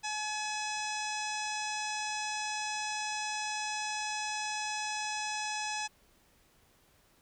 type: harmonic tone with a mistuned harmonic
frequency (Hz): 851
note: G#5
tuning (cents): +42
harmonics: 1 / 2 / 3 / 4 / 5 / 6 / 7 / 8 / 9 / 10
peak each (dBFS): -37 / -42 / -40 / -46 / -47 / -43 / -43 / -48 / -50 / -51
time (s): 0.03-5.88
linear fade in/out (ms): 20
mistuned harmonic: 5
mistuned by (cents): -88
effects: pink hiss -66 dBFS RMS until 7.21 s